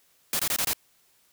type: noise bursts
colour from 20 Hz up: white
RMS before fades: -26 dBFS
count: 5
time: 0.33-0.733 s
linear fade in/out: 2 ms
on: 63 ms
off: 22 ms
effects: white hiss -64 dBFS RMS until 1.32 s